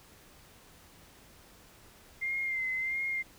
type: tone with vibrato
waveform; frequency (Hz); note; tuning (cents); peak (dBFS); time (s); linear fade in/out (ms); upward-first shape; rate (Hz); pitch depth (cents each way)
sine; 2093; C7; 0; -30; 2.21-3.23; 20; sine; 1.5; 39
effects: pink hiss -57 dBFS RMS until 3.38 s